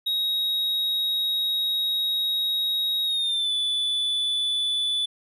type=tone with pitch glide; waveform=triangle; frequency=3788 to 3474 Hz; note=A#7 to A7; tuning=+27 to -23 cents; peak=-21 dBFS; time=0.06-5.06 s; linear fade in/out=10 ms; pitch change=-150 cents; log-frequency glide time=3.04-3.53 s; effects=none